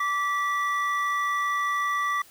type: tone pair together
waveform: triangle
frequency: 1162.4 / 1955 Hz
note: D6 / B6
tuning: -18 / -18 cents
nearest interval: major sixth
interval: 900 cents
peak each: -23 / -27 dBFS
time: 0-2.22 s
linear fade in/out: 5 ms
effects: white hiss -53 dBFS RMS until 2.3 s